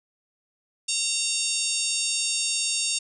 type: harmonic tone with a mistuned harmonic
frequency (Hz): 919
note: A#5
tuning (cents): -25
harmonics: 3 / 4 / 5 / 6 / 7 / 8 / 9 / 10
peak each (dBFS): -32 / -32 / -32 / -32 / -32 / -32 / -32 / -32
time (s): 0.88-2.99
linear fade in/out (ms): 10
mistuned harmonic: 7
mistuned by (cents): +30
effects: none